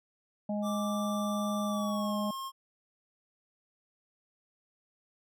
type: harmonic tone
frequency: 207.7 Hz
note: G#3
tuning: in tune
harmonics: 1 / 3 / 4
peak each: -31 / -36 / -43 dBFS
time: 0.49-2.31 s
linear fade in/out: 5 ms
type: tone with pitch glide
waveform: square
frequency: 1174.7 to 1071 Hz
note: D6 to C6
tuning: 0 to +40 cents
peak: -37 dBFS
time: 0.62-2.52 s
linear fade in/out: 50 ms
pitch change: -160 cents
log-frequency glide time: 1.66-2.16 s
effects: none